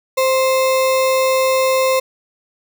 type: tone with sample-and-hold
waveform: sine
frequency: 523.3 Hz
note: C5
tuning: in tune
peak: -12 dBFS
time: 0.17-2 s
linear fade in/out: 10 ms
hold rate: 1575 Hz
effects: none